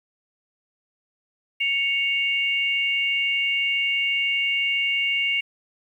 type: tone pair together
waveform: sine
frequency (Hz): 2217 / 2795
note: C#7 / F7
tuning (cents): 0 / +1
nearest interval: major third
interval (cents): 401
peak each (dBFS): -23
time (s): 1.6-5.41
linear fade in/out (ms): 10
effects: 9-bit